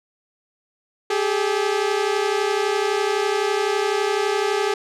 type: tone pair together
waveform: sawtooth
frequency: 394.5 / 426.4 Hz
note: G4 / G#4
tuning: +11 / +46 cents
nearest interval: minor second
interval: 135 cents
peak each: -18 dBFS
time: 1.1-4.74 s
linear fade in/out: 5 ms
effects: low-pass 7000 Hz 12 dB/octave